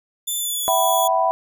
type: tone with pitch glide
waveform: 5% pulse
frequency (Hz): 3520 to 3375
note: A7 to G#7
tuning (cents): 0 to +27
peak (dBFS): -15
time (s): 0.27-1.08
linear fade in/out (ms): 10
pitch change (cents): -73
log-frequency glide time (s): 0.39-0.72
type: chord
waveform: sine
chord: E suspended second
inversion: none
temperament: equal with one note detuned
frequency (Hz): 659.3 / 756.4 / 987.8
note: E5 / F#5 / B5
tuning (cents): 0 / +38 / 0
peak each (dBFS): -20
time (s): 0.68-1.31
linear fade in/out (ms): 0
effects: none